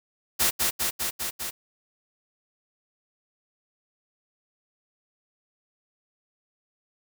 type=noise with echo; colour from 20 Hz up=white; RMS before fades=-22 dBFS; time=0.39-0.51 s; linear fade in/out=20 ms; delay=200 ms; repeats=5; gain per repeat=-2 dB; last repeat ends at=1.51 s; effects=none